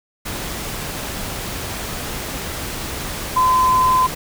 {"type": "tone in noise", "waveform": "sine", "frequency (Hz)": 1023, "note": "C6", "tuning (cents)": -39, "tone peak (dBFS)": -12, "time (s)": [3.36, 4.07], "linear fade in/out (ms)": 10, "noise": "pink", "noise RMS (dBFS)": -27, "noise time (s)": [0.25, 4.15], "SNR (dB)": 12, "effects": []}